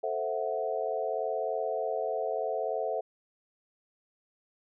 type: chord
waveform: sine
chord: F# half-diminished seventh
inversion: first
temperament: equal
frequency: 440 / 523.3 / 659.3 / 740 Hz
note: A4 / C5 / E5 / F#5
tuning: 0 / 0 / 0 / 0 cents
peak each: -34 / -35 / -33 / -36 dBFS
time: 0.03-3.01 s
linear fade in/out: 10 ms
effects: none